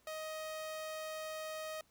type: tone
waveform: sawtooth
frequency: 627 Hz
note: D#5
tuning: 13 cents sharp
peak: -37 dBFS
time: 0.07-1.81 s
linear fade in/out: 2 ms
effects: pink hiss -71 dBFS RMS until 1.9 s